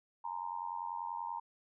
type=tone with amplitude modulation; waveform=sine; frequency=932.3 Hz; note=A#5; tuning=in tune; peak=-33 dBFS; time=0.24-1.4 s; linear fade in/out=10 ms; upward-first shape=sine; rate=90.3 Hz; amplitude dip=95%; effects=none